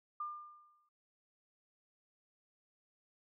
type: tone with exponential decay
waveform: sine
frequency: 1200 Hz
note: D6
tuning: 37 cents sharp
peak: -36 dBFS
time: 0.2-0.89 s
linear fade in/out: 5 ms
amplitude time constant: 150 ms
effects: none